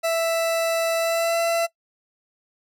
40% pulse tone with pitch glide, 661 to 671.8 Hz, E5 to E5, +5 to +33 cents, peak -19 dBFS, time 0.03-1.67 s, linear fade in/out 20 ms, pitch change +28 cents, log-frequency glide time 0.97-1.38 s, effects noise-tail reverb RT60 0.1 s tail -20 dB re dry

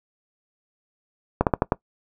slowing click train, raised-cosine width 1 ms, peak -3 dBFS, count 5, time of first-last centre 1.41-1.721 s, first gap 58 ms, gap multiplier 1.2, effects noise-tail reverb RT60 0.1 s tail -21 dB re dry

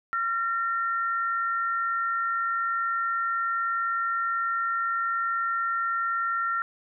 sine tone pair together, 1370.2 / 1829 Hz, F6 / A#6, -33 / -33 cents, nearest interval perfect fourth, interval 500 cents, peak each -25 / -32 dBFS, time 0.13-6.62 s, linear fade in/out 0 ms, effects none

